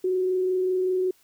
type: tone with frequency modulation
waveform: sine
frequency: 370 Hz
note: F#4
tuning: in tune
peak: -21 dBFS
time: 0.04-1.11 s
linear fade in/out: 5 ms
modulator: 25.2 Hz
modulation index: 0.2
effects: white hiss -61 dBFS RMS until 1.23 s